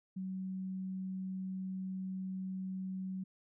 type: tone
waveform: sine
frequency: 188.3 Hz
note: F#3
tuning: 31 cents sharp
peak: -37 dBFS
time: 0.16-3.24 s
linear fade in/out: 10 ms
effects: none